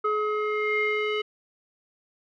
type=tone with low-pass filter sweep; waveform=square; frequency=424.2 Hz; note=G#4; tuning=37 cents sharp; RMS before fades=-26 dBFS; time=0.04-1.22 s; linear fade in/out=10 ms; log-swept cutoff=1400 to 2700 Hz; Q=6.8; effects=none